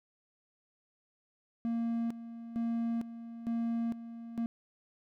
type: tone with tremolo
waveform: triangle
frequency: 231.5 Hz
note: A#3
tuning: 12 cents flat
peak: -28 dBFS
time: 1.65-4.46 s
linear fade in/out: 0 ms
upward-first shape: square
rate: 1.1 Hz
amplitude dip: 75%
effects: none